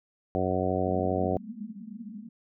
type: harmonic tone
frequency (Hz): 92.5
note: F#2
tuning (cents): 0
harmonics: 1 / 2 / 3 / 4 / 5 / 6 / 7 / 8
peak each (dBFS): -33 / -33 / -33 / -33 / -33 / -33 / -33 / -33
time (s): 0.35-1.37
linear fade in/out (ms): 0
type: band-pass noise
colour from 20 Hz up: white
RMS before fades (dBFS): -41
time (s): 0.86-2.29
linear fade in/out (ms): 10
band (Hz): 200 to 230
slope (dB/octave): 96
effects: none